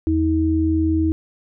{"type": "tone pair together", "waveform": "sine", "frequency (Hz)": [82.41, 318.6], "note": ["E2", "D#4"], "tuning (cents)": [0, 41], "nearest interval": "octave + major seventh", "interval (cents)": 2341, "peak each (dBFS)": [-20, -17], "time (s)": [0.07, 1.12], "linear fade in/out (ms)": 0, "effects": []}